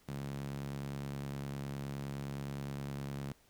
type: tone with high-pass filter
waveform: sawtooth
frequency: 69.7 Hz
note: C#2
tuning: 10 cents sharp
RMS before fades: -41 dBFS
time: 0.08-3.32 s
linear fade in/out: 0 ms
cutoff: 150 Hz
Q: 2.4
effects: pink hiss -67 dBFS RMS until 3.49 s